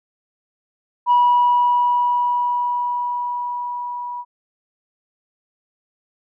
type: tone with level ramp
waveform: sine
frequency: 973 Hz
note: B5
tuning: 26 cents flat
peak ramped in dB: -9 to -26 dBFS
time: 1.06-4.25 s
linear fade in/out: 50 ms
effects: tanh soft clip ceiling -8 dBFS